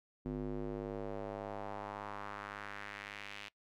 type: tone with band-pass filter sweep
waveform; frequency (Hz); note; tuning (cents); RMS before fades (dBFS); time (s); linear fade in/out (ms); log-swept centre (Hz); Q
square; 50.9; G#1; -34; -43; 0.25-3.49; 10; 280 to 2800; 1.8
effects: noise-tail reverb RT60 0.1 s tail -22 dB re dry